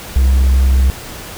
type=tone; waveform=triangle; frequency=65.41 Hz; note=C2; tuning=in tune; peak=-5 dBFS; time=0.16-0.9 s; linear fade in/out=0 ms; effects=tanh soft clip ceiling -1 dBFS + pink hiss -30 dBFS RMS until 1.37 s